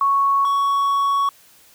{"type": "tone pair in turn", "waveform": ["sine", "triangle"], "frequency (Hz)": [1108.7, 1116.4], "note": ["C#6", "C#6"], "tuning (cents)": [0, 12], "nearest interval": "unison", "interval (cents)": 12, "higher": "second", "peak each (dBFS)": -14, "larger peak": "neither", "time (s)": [[0.01, 0.45], [0.45, 1.29]], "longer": "second", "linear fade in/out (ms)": 2, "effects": ["white hiss -51 dBFS RMS until 1.74 s"]}